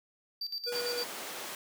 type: tone with tremolo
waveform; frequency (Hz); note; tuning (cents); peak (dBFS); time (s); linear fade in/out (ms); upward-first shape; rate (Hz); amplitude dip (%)
triangle; 4659; D8; -15; -32; 0.41-1.04; 5; square; 8.8; 75
type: tone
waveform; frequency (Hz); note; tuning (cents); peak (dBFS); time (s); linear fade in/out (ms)
square; 483.9; B4; -35; -35; 0.66-1.04; 20
type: high-pass noise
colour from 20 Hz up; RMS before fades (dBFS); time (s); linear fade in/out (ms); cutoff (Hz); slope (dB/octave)
pink; -41; 0.72-1.55; 2; 410; 12
effects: none